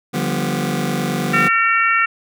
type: chord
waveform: sawtooth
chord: G dominant seventh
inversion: second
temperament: just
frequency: 147 / 176.4 / 196 / 245 Hz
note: D3 / F3 / G3 / B3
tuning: +2 / +18 / 0 / -14 cents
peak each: -20 dBFS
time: 0.13-1.49 s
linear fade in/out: 20 ms
type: harmonic tone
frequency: 454.6 Hz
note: A#4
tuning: 43 cents flat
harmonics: 3 / 4 / 5 / 6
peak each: -16 / -18 / -20 / -22 dBFS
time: 1.33-2.06 s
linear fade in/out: 10 ms
effects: none